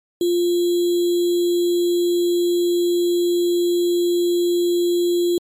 sine tone with sample-and-hold, 349.2 Hz, F4, in tune, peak -15 dBFS, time 0.21-5.38 s, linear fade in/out 2 ms, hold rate 3675 Hz, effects MP3 64 kbps

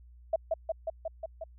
sine tone with echo, 651 Hz, E5, 22 cents flat, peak -23 dBFS, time 0.33-0.36 s, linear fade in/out 5 ms, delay 180 ms, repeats 6, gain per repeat -2 dB, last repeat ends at 1.44 s, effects added 60 Hz sine -51 dBFS peak until 1.58 s

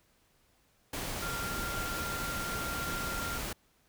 sine tone in noise, 1388 Hz, F6, 11 cents flat, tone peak -37 dBFS, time 1.22-3.38 s, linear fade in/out 5 ms, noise pink, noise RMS -37 dBFS, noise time 0.93-3.53 s, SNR -3 dB, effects pink hiss -69 dBFS RMS until 3.88 s

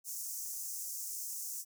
pink high-pass noise, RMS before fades -41 dBFS, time 0.04-1.65 s, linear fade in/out 50 ms, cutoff 5800 Hz, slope 48 dB/octave, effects none

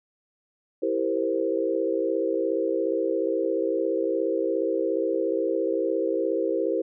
sine chord, C dominant seventh, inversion first, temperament equal, 329.6 / 392 / 466.2 / 523.3 Hz, E4 / G4 / Bb4 / C5, 0 / 0 / 0 / 0 cents, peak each -28 dBFS, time 0.82-6.82 s, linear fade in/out 10 ms, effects none

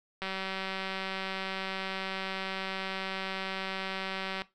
click train, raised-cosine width 0.3 ms, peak -19 dBFS, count 803, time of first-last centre 0.22-4.419 s, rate 191 Hz, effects noise-tail reverb RT60 0.2 s tail -17 dB re dry

